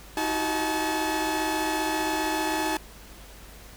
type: tone cluster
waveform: sawtooth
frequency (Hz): 316.1 / 363.4 / 378.6 / 862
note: D#4 / F#4 / F#4 / A5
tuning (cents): +27 / -31 / +40 / -36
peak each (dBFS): -25 / -32 / -32 / -24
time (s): 0.17-2.77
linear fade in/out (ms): 2
effects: added 50 Hz sine -47 dBFS peak until 3.76 s + pink hiss -48 dBFS RMS until 3.76 s